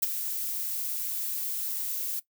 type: noise with ADSR envelope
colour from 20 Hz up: violet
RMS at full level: -22 dBFS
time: 0.02-2.2 s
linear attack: 12 ms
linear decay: 18 ms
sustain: -10 dB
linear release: 11 ms
effects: noise-tail reverb RT60 0.1 s tail -17 dB re dry